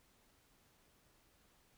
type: silence
effects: pink hiss -71 dBFS RMS until 1.77 s